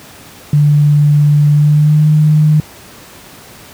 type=tone with pitch glide; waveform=sine; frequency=147.2 to 152.74 Hz; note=D3 to D#3; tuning=+4 to -32 cents; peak=-5 dBFS; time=0.53-2.6 s; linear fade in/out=2 ms; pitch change=+64 cents; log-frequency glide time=1.52-2.05 s; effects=pink hiss -36 dBFS RMS until 3.73 s + high-pass 80 Hz 12 dB/octave